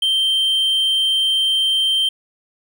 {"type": "tone", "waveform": "triangle", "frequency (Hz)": 3136, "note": "G7", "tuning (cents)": 0, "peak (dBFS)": -13, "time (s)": [0.02, 2.09], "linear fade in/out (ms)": 5, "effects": []}